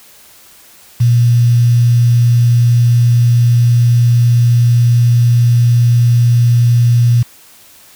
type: tone with quantisation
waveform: sine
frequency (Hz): 119.5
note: A#2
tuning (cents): +43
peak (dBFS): -6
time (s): 1-7.23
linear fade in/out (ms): 10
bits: 5
effects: white hiss -42 dBFS RMS until 7.95 s